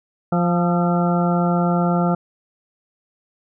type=harmonic tone with a mistuned harmonic; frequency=174.61 Hz; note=F3; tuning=in tune; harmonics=1 / 2 / 3 / 4 / 5 / 7 / 8; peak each=-17 / -26 / -26 / -24 / -29 / -31 / -28 dBFS; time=0.32-2.15 s; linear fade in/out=5 ms; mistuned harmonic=8; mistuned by=-54 cents; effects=none